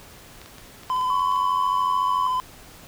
clicks, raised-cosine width 0.2 ms, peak -26 dBFS, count 10, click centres 0.416 / 0.46 / 0.583 / 0.834 / 0.896 / 0.964 / 1.012 / 1.196 / 1.319 / 1.36 s
triangle tone with vibrato, 1015 Hz, B5, 47 cents sharp, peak -19 dBFS, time 0.9-2.4 s, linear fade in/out 0 ms, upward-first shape sine, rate 17 Hz, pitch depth 21 cents each way
sine tone, 1108.7 Hz, C#6, in tune, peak -24 dBFS, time 1.1-2.27 s, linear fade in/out 2 ms
effects pink hiss -46 dBFS RMS until 2.87 s

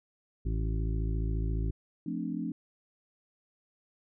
harmonic tone, 54.4 Hz, A1, 19 cents flat, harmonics 1 / 2 / 3 / 5 / 6 / 7, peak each -29 / -35 / -39 / -43 / -45 / -46 dBFS, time 0.45-1.71 s, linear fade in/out 10 ms
sine chord, D minor seventh, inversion first, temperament equal with one note detuned, 174.61 / 220 / 261.6 / 296.7 Hz, F3 / A3 / C4 / D4, 0 / 0 / 0 / +18 cents, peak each -37 dBFS, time 2.06-2.52 s, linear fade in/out 5 ms
effects none

